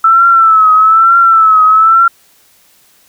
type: tone with vibrato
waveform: sine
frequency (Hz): 1318.5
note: E6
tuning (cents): 0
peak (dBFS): -3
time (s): 0.04-2.08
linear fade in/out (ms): 5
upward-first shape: triangle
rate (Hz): 1.1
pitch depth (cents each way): 77
effects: white hiss -48 dBFS RMS until 3.08 s